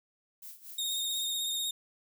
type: noise with tremolo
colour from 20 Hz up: violet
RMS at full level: -45 dBFS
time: 0.42-1.34 s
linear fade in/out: 5 ms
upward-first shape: sine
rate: 4.3 Hz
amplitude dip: 80%
type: tone with vibrato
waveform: sawtooth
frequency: 3704 Hz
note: A#7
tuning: 12 cents flat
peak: -28 dBFS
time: 0.78-1.71 s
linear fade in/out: 5 ms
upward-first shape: triangle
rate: 16 Hz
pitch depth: 43 cents each way
effects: none